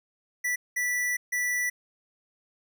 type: tone bursts at uneven times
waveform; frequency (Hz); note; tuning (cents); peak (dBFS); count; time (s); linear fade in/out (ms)
square; 1966; B6; -8; -26; 3; 0.44-0.56 / 0.76-1.17 / 1.32-1.7; 10
effects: none

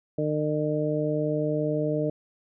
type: harmonic tone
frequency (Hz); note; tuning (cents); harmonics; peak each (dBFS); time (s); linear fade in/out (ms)
151.5; D#3; -46; 1 / 2 / 3 / 4; -29 / -29 / -29 / -29; 0.18-2.1; 5
effects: none

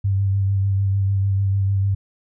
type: tone with vibrato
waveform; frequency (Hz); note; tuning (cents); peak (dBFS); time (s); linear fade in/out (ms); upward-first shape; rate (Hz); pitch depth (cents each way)
sine; 98; G2; 0; -16; 0.04-1.95; 10; sine; 6.7; 24
effects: none

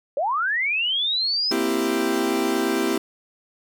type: linear sweep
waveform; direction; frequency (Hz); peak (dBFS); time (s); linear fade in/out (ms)
sine; up; 523.3 to 5180; -20; 0.17-1.52; 2
type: chord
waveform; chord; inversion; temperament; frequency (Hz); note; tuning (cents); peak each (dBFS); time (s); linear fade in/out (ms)
40% pulse; C dominant seventh; third; equal with one note detuned; 233.1 / 261.6 / 330.6 / 392; Bb3 / C4 / E4 / G4; 0 / 0 / +5 / 0; -28 / -26 / -24 / -24; 1.51-2.98; 5
effects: none

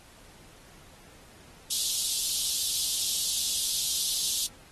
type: high-pass noise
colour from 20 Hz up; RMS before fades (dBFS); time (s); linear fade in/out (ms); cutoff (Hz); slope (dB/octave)
pink; -29; 1.7-4.47; 10; 3300; 48
effects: pink hiss -54 dBFS RMS until 4.71 s + AAC 32 kbps

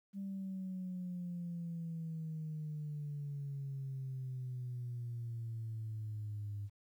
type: exponential sweep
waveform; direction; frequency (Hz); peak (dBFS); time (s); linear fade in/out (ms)
sine; down; 198 to 101; -38; 0.13-6.7; 50
effects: tanh soft clip ceiling -35 dBFS + 12-bit

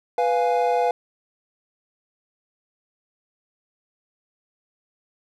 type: chord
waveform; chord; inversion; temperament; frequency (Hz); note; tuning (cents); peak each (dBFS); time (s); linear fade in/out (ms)
triangle; F diminished; second; equal; 493.9 / 698.5 / 830.6; Cb5 / F5 / Ab5; 0 / 0 / 0; -20 / -20 / -22; 0.18-0.91; 2
effects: none

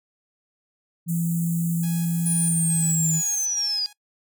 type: tone with pitch glide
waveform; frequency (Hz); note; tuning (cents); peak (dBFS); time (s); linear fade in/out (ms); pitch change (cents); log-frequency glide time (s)
sine; 168.5 to 161.26; E3 to E3; +38 to -38; -21; 1.06-3.22; 50; -76; 2.39-2.99
type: high-pass noise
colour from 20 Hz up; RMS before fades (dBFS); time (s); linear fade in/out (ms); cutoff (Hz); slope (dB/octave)
pink; -36; 1.08-3.46; 10; 6900; 96
type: tone with tremolo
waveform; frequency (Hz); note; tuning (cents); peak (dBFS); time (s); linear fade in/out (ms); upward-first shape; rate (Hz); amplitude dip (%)
5% pulse; 830.6; G#5; 0; -28; 1.83-3.93; 5; square; 2.3; 50
type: linear sweep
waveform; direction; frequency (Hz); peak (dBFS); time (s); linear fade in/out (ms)
sine; down; 9830 to 4800; -22; 2.26-3.86; 0
effects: noise-tail reverb RT60 0.1 s tail -20 dB re dry

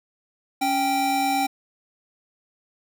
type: tone pair together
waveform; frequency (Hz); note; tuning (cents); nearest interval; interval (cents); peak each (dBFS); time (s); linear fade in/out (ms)
square; 277.6 / 784; C#4 / G5; +3 / 0; octave + tritone; 1797; -27 / -22; 0.61-1.47; 10
effects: none

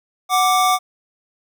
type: tone pair together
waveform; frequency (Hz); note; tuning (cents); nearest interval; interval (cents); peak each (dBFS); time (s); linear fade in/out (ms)
square; 740 / 1174; F#5 / D6; 0 / -1; minor sixth; 799; -17; 0.29-0.79; 50
effects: none

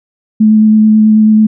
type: tone with vibrato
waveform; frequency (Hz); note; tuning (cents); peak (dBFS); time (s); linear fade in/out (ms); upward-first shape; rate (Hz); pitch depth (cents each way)
sine; 216; A3; -32; -3; 0.4-1.47; 10; square; 9.2; 9
effects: none

